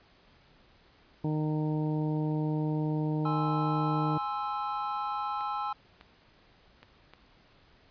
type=harmonic tone; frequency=153.5 Hz; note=D#3; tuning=23 cents flat; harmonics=1 / 2 / 3 / 4 / 5 / 6; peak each=-29 / -32 / -39 / -44 / -46 / -44 dBFS; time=1.24-4.18 s; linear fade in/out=5 ms
type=chord; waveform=triangle; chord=Ab augmented; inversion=none; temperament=equal; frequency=830.6 / 1046.5 / 1318.5 Hz; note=Ab5 / C6 / E6; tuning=0 / 0 / 0 cents; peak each=-32 / -35 / -33 dBFS; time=3.25-5.73 s; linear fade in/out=5 ms
type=clicks; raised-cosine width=0.3 ms; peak=-33 dBFS; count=4; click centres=5.409 / 6.011 / 6.83 / 7.136 s
effects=pink hiss -61 dBFS RMS until 7.9 s + resampled to 11025 Hz